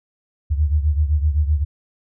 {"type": "beating tone pair", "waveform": "sine", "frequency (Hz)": [73.42, 81.22], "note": ["D2", "E2"], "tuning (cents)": [0, -25], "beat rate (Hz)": 7.8, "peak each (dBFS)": [-16, -21], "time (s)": [0.5, 1.65], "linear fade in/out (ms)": 20, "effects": []}